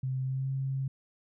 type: tone with pitch glide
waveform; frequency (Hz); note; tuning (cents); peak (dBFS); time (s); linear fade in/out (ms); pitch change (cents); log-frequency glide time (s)
sine; 130.81 to 134.41; C3 to C3; 0 to +47; -29; 0.03-0.88; 5; +47; 0.23-0.49
effects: none